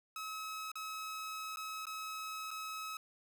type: tone with dropouts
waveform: sawtooth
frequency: 1284 Hz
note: E6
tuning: 46 cents flat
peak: -37 dBFS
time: 0.16-2.97 s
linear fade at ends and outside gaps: 2 ms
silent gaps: 0.717-0.755 / 1.56-1.57 / 1.855-1.868 / 2.507-2.512 s
effects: none